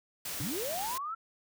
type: noise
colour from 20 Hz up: white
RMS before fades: -38 dBFS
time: 0.25-0.98 s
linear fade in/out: 5 ms
type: linear sweep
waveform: sine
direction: up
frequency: 93.1 to 1362 Hz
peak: -34 dBFS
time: 0.4-1.15 s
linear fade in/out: 10 ms
type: tone with exponential decay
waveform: sine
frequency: 293.7 Hz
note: D4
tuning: in tune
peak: -37 dBFS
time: 0.4-0.62 s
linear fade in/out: 0 ms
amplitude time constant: 46 ms
effects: none